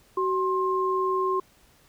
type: tone pair together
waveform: sine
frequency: 376.5 / 1060.6 Hz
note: F#4 / C6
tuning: +30 / +23 cents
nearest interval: octave + tritone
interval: 1793 cents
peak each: -25 dBFS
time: 0.17-1.4 s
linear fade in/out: 5 ms
effects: pink hiss -59 dBFS RMS until 1.88 s